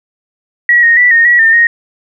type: tone with pitch steps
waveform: sine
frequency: 1921 / 1861 / 1964 / 1848 / 1926 / 1808 / 1867 Hz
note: B6 / A#6 / B6 / A#6 / B6 / A6 / A#6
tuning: -48 / -3 / -10 / -16 / -44 / +47 / +2 cents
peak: -4 dBFS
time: 0.69-1.67 s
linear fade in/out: 2 ms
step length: 140 ms
effects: none